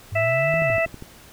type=linear two-way sweep; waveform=sine; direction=up then down; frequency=98 to 164.8 to 98 Hz; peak=-26 dBFS; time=0.12-0.77 s; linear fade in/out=5 ms; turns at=0.6 s
type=harmonic tone; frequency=659.3 Hz; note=E5; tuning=in tune; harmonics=1 / 2 / 3 / 4; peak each=-20 / -32 / -25 / -26 dBFS; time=0.15-0.86 s; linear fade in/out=10 ms
type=click train; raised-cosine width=3 ms; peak=-23 dBFS; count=7; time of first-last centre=0.54-1.024 s; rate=12.4 Hz
effects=pink hiss -47 dBFS RMS until 1.32 s